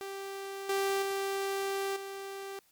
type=tone with level steps; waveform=sawtooth; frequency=392 Hz; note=G4; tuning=in tune; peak=-34 / -24 / -27 / -35 dBFS; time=0.01-2.59 s; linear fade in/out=0 ms; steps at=0.69 / 1.02 / 1.96 s; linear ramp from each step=5 ms; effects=white hiss -67 dBFS RMS until 2.71 s + MP3 96 kbps